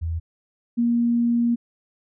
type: tone pair in turn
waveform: sine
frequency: 82.41 / 236.3 Hz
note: E2 / A#3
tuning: 0 / +24 cents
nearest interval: octave + tritone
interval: 1824 cents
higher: second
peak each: -23 / -17 dBFS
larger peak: second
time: 0.01-0.2 / 0.77-1.56 s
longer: second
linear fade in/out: 20 ms
effects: none